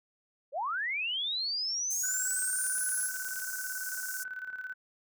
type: linear sweep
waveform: sine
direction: up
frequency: 493.9 to 11175 Hz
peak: -30 dBFS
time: 0.52-3.11 s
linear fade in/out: 50 ms
type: high-pass noise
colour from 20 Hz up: pink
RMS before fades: -39 dBFS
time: 1.9-4.24 s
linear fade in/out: 10 ms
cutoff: 5600 Hz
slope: 48 dB/octave
type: tone with tremolo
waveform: sine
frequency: 1510 Hz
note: F#6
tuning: 35 cents sharp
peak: -35 dBFS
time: 2.03-4.74 s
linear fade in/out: 10 ms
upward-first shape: square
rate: 18 Hz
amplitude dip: 60%
type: clicks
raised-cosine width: 0.2 ms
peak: -34 dBFS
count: 11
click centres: 2.307 / 2.424 / 2.666 / 2.784 / 2.892 / 3.012 / 3.16 / 3.247 / 3.288 / 3.359 / 3.4 s
effects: none